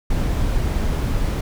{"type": "noise", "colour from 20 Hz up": "brown", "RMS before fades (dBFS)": -20, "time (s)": [0.1, 1.41], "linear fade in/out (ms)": 5, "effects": []}